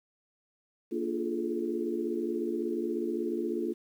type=tone cluster; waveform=sine; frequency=232.9 / 293 / 347.4 / 416.3 / 432.8 Hz; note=A#3 / D4 / F4 / G#4 / A4; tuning=-1 / -4 / -9 / +4 / -29 cents; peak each=-36 / -37 / -32 / -40 / -38 dBFS; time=0.91-3.74 s; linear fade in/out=20 ms; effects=10-bit